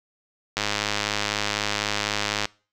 click train, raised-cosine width 0.2 ms, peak -6 dBFS, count 197, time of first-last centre 0.57-2.455 s, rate 104 Hz, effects noise-tail reverb RT60 0.4 s tail -25 dB re dry

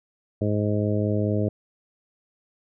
harmonic tone, 104.6 Hz, G#2, 13 cents sharp, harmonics 1 / 2 / 3 / 4 / 5 / 6, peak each -24 / -27 / -29 / -30 / -31 / -32 dBFS, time 0.41-1.49 s, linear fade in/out 5 ms, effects none

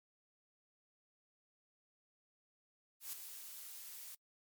blue noise with ADSR envelope, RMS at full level -42 dBFS, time 3-4.15 s, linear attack 130 ms, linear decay 4 ms, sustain -8 dB, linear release 5 ms, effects noise-tail reverb RT60 0.1 s tail -26 dB re dry + MP3 96 kbps

